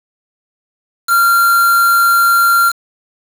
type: tone with quantisation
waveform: triangle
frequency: 1382 Hz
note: F6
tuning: 19 cents flat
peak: -6 dBFS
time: 1.07-2.73 s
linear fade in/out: 50 ms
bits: 3
effects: none